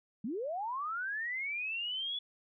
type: linear sweep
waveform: sine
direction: up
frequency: 191.5 to 3435 Hz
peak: -34 dBFS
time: 0.24-2.19 s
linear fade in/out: 5 ms
effects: none